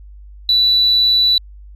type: tone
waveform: sine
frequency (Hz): 3959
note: B7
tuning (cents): +3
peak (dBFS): -9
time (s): 0.49-1.38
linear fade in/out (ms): 2
effects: tanh soft clip ceiling -5 dBFS + added 50 Hz sine -35 dBFS peak until 1.75 s